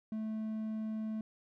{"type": "tone", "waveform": "triangle", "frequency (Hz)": 218.2, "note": "A3", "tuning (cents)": -14, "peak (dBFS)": -33, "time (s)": [0.12, 1.21], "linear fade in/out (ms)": 2, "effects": []}